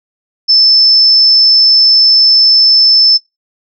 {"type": "tone", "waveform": "sine", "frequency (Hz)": 5274, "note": "E8", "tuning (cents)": 0, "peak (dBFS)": -4, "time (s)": [0.48, 3.18], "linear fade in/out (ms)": 20, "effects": ["noise-tail reverb RT60 0.2 s tail -21 dB re dry"]}